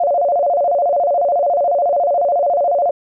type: tone with vibrato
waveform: sine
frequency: 632 Hz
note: D#5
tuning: 27 cents sharp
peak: -12 dBFS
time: 0-2.91 s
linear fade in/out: 5 ms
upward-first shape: square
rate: 14 Hz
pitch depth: 180 cents each way
effects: none